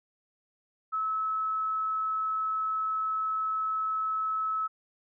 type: tone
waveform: sine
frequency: 1297 Hz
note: E6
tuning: 28 cents flat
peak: -27 dBFS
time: 0.92-4.68 s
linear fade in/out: 20 ms
effects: none